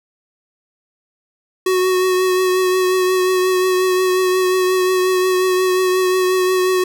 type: tone with vibrato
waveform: square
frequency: 370 Hz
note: F#4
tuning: in tune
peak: -14 dBFS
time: 1.66-6.84 s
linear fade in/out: 5 ms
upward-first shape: triangle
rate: 5.6 Hz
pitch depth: 24 cents each way
effects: none